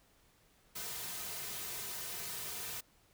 white noise with comb filter, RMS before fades -42 dBFS, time 0.75-2.81 s, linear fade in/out 10 ms, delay 3.6 ms, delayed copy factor -0.7, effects pink hiss -68 dBFS RMS until 3.13 s

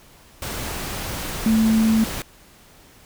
sine tone in noise, 221.5 Hz, A3, 12 cents sharp, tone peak -14 dBFS, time 1.46-2.04 s, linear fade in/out 2 ms, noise pink, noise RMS -29 dBFS, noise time 0.42-2.22 s, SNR +12 dB, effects pink hiss -50 dBFS RMS until 3.05 s

